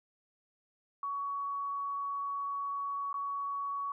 sine tone with dropouts, 1123 Hz, C#6, 22 cents sharp, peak -33 dBFS, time 1.03-3.92 s, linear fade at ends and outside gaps 2 ms, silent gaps 3.129-3.141 s, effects none

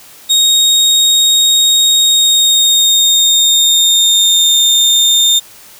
30% pulse tone with pitch glide, 3737 to 3633 Hz, A#7 to A#7, +4 to -45 cents, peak -4 dBFS, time 0.29-5.4 s, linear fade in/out 20 ms, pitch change -49 cents, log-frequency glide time 1.97-4.63 s, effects white hiss -38 dBFS RMS until 5.79 s

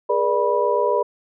sine tone cluster, 414.4 / 481.9 / 591 / 980 Hz, G#4 / B4 / D5 / B5, -4 / -43 / +11 / -14 cents, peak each -22 dBFS, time 0.09-1.03 s, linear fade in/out 10 ms, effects none

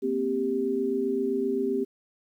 sine tone cluster, 233.8 / 261.5 / 394.8 Hz, A#3 / C4 / G4, +5 / -1 / +12 cents, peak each -33 / -29 / -26 dBFS, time 0.02-1.85 s, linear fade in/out 20 ms, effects 10-bit

